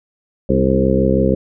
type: harmonic tone with a mistuned harmonic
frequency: 66.1 Hz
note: C2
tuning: 18 cents sharp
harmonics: 1 / 2 / 3 / 4 / 5 / 6 / 7 / 8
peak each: -21 / -21 / -17 / -21 / -23 / -20 / -21 / -19 dBFS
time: 0.49-1.35 s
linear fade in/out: 5 ms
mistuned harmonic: 5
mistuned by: -26 cents
effects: none